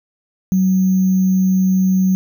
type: tone with sample-and-hold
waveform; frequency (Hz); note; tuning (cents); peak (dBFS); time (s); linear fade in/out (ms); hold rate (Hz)
sine; 187.6; F#3; +24; -11; 0.52-2.15; 0; 6300
effects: none